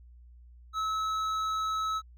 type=tone with hard clipping; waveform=sine; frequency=1296 Hz; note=E6; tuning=30 cents flat; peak=-30 dBFS; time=0.73-2.02 s; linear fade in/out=50 ms; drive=8 dB; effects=added 60 Hz sine -50 dBFS peak until 2.17 s